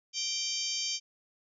harmonic tone with a mistuned harmonic, 784 Hz, G5, in tune, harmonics 3 / 4 / 5 / 6 / 7 / 8 / 9, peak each -43 / -37 / -46 / -36 / -37 / -37 / -45 dBFS, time 0.13-1 s, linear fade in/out 50 ms, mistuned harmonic 5, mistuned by -100 cents, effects none

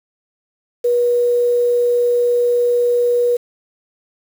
sine tone with quantisation, 483.5 Hz, B4, 37 cents flat, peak -12 dBFS, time 0.84-3.37 s, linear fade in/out 10 ms, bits 6, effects none

